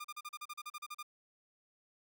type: tone bursts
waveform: sawtooth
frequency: 1206 Hz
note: D6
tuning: 46 cents sharp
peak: -38 dBFS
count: 13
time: 0-1.029 s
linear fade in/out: 10 ms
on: 45 ms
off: 37 ms
effects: none